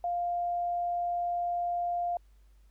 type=tone; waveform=sine; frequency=700 Hz; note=F5; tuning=4 cents sharp; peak=-28 dBFS; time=0.04-2.17 s; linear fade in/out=2 ms; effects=added 50 Hz sine -56 dBFS peak until 2.7 s + pink hiss -73 dBFS RMS until 2.7 s